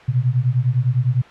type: beating tone pair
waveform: sine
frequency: 120.4 / 130.3 Hz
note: B2 / C3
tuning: -44 / -7 cents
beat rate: 9.9 Hz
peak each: -18 / -18 dBFS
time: 0.08-1.22 s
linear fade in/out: 10 ms
effects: white hiss -42 dBFS RMS until 1.3 s + low-pass 2000 Hz 12 dB/octave